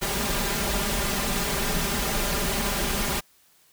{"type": "noise with comb filter", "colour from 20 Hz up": "pink", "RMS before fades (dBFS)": -26, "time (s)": [0.01, 3.21], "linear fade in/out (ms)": 20, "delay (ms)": 5, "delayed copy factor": 0.7, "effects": ["white hiss -60 dBFS RMS until 3.72 s"]}